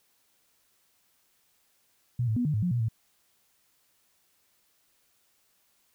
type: tone with pitch steps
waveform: sine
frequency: 121.8 / 109.8 / 244 / 150.7 / 106.6 / 177.7 / 120.4 / 112.2 Hz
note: B2 / A2 / B3 / D3 / G#2 / F3 / B2 / A2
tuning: -24 / -3 / -21 / +45 / +46 / +30 / -44 / +34 cents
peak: -24 dBFS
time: 2.19-2.886 s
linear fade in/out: 5 ms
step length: 87 ms
effects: white hiss -69 dBFS RMS until 5.94 s